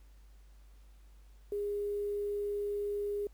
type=tone with quantisation; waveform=sine; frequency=409.4 Hz; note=G#4; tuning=25 cents flat; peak=-32 dBFS; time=1.52-3.27 s; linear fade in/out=2 ms; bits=10; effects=added 50 Hz sine -54 dBFS peak until 3.33 s + pink hiss -70 dBFS RMS until 3.33 s